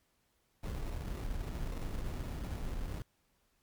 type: noise with sample-and-hold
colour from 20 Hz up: brown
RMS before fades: -38 dBFS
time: 0.63-3.02 s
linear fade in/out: 2 ms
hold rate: 1575 Hz
effects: pink hiss -75 dBFS RMS until 3.62 s + MP3 96 kbps